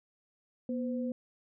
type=tone pair together; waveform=sine; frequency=241.9 / 512.6 Hz; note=B3 / C5; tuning=-36 / -36 cents; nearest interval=octave + minor second; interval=1300 cents; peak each=-32 / -38 dBFS; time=0.69-1.12 s; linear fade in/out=2 ms; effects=none